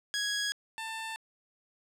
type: tone pair in turn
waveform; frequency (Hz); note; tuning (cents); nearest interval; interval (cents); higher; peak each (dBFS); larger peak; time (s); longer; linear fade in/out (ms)
15% pulse; 1661.2 / 891.2; G#6 / A5; 0 / +22; major seventh; 1078; first; -23 / -30; first; 0.14-0.52 / 0.78-1.16; neither; 0
effects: low-pass 11000 Hz 12 dB/octave